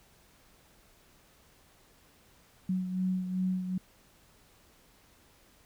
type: beating tone pair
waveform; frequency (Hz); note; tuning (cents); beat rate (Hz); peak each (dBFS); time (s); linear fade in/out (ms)
sine; 184.7 / 187.3; F#3 / F#3; -3 / +21; 2.6; -29 / -37; 2.69-3.78; 5
effects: pink hiss -62 dBFS RMS until 5.65 s